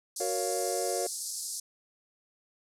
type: band-pass noise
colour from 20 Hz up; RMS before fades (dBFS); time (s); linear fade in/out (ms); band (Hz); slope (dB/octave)
white; -37; 0.16-1.6; 5; 4600 to 11000; 48
type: chord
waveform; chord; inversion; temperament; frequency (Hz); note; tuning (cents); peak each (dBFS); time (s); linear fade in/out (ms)
triangle; Gb major seventh; none; equal with one note detuned; 370 / 466.2 / 558.2 / 698.5; Gb4 / Bb4 / Db5 / F5; 0 / 0 / +12 / 0; -33; 0.2-1.07; 5
effects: none